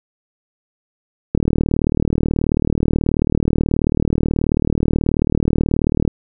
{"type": "click train", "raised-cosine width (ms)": 3, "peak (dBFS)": -3, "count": 183, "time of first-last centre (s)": [1.35, 6.077], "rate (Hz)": 38.5, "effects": []}